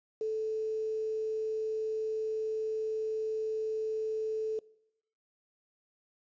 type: tone with quantisation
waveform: sine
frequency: 437.3 Hz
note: A4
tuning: 11 cents flat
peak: -30 dBFS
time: 0.21-4.59 s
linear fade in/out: 2 ms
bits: 9
effects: noise-tail reverb RT60 0.8 s tail -23 dB re dry + resampled to 16000 Hz